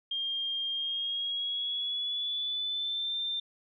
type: tone with pitch glide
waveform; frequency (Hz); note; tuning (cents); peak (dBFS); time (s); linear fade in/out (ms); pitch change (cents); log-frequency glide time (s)
sine; 3211 to 3583; G7 to A7; +41 to +31; -30; 0.11-3.4; 5; +190; 0.73-3.17
effects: none